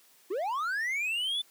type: linear sweep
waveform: triangle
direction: up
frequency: 329.8 to 3542 Hz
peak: -27 dBFS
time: 0.3-1.42 s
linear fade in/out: 10 ms
effects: white hiss -61 dBFS RMS until 1.5 s + high-pass 200 Hz 12 dB/octave